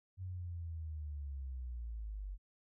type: linear sweep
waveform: sine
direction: down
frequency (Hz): 94 to 46.25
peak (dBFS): -40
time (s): 0.17-2.38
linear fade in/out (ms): 50
effects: none